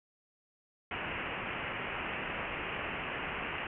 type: low-pass noise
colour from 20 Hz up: white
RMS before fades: -38 dBFS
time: 0.91-3.67 s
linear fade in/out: 2 ms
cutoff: 2900 Hz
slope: 96 dB/octave
effects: none